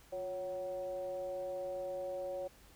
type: tone with frequency modulation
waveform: sine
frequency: 554.4 Hz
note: C#5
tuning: in tune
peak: -37 dBFS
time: 0.12-2.48 s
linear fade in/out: 10 ms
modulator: 198 Hz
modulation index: 0.56
effects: added 50 Hz sine -66 dBFS peak until 2.75 s + pink hiss -62 dBFS RMS until 2.75 s